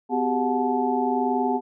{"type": "tone cluster", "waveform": "sine", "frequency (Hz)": [252.7, 382.2, 403.4, 729, 868], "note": ["B3", "G4", "G4", "F#5", "A5"], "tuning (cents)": [40, -44, 50, -26, -24], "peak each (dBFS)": [-25, -32, -27, -27, -26], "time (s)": [0.09, 1.61], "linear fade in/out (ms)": 50, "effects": []}